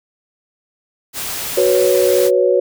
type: noise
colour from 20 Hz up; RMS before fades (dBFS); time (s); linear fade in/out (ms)
white; -24; 1.13-2.31; 50
type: chord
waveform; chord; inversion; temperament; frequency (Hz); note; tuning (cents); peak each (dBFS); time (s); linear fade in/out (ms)
sine; F# suspended fourth; none; just; 370 / 493.3 / 555; F#4 / B4 / C#5; 0 / -2 / +2; -15; 1.57-2.6; 5
effects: none